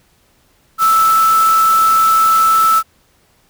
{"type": "tone in noise", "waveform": "sine", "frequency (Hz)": 1317, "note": "E6", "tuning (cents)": -2, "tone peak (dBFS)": -8, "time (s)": [0.78, 2.83], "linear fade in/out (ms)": 50, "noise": "white", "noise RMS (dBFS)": -24, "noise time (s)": [0.78, 2.83], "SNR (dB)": 13, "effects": ["pink hiss -55 dBFS RMS until 3.49 s"]}